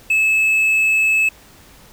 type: tone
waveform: triangle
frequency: 2600 Hz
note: E7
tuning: 24 cents flat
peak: -11 dBFS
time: 0.1-1.29 s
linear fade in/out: 5 ms
effects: pink hiss -46 dBFS RMS until 1.92 s